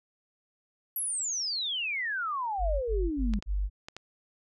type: exponential sweep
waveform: sine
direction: down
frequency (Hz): 11840 to 196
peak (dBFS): -29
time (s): 0.96-3.39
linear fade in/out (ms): 2
type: tone bursts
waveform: sine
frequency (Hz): 49.05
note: G1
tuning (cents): +2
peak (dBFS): -26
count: 4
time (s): 2.58-3.699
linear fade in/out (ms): 50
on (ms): 240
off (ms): 53
type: clicks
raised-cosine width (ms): 0.2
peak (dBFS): -23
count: 4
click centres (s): 3.337 / 3.425 / 3.885 / 3.966
effects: none